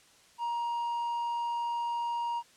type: tone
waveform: triangle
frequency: 943 Hz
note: A#5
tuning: 20 cents sharp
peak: -28 dBFS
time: 0.38-2.43 s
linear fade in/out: 50 ms
effects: white hiss -60 dBFS RMS until 2.56 s + low-pass 8000 Hz 12 dB/octave